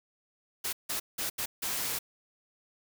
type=noise bursts at uneven times; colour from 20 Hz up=white; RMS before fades=-33 dBFS; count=5; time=0.64-0.73 / 0.89-1 / 1.18-1.3 / 1.38-1.46 / 1.62-1.99 s; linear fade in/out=10 ms; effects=none